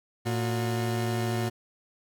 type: tone pair together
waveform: 30% pulse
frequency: 114.1 / 362.2 Hz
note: A#2 / F#4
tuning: -37 / -37 cents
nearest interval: octave + minor sixth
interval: 2000 cents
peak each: -25 / -29 dBFS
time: 0.25-1.5 s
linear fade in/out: 20 ms
effects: none